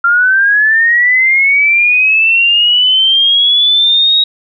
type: linear sweep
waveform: sine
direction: up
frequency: 1375 to 3805 Hz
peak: -6 dBFS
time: 0.04-4.24 s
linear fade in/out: 5 ms
effects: none